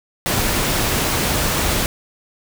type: noise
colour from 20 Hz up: pink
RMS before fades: -19 dBFS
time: 0.26-1.86 s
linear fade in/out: 0 ms
effects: none